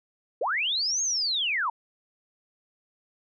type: linear two-way sweep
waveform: sine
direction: up then down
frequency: 401.7 to 6600 to 856 Hz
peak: -24 dBFS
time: 0.41-1.7 s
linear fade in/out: 5 ms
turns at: 1.02 s
effects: none